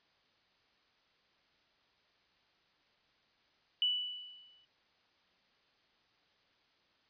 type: tone with exponential decay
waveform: sine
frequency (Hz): 2965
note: F#7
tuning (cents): +3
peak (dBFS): -26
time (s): 3.82-4.65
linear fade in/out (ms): 1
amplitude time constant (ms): 180
effects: white hiss -71 dBFS RMS until 7.09 s + resampled to 11025 Hz